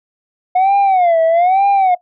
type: tone with vibrato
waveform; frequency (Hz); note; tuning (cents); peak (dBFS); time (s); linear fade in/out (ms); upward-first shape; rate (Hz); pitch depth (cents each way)
sine; 722; F#5; -43; -6; 0.55-1.95; 10; sine; 1.1; 180
effects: noise-tail reverb RT60 0.1 s tail -18 dB re dry + tanh soft clip ceiling -8 dBFS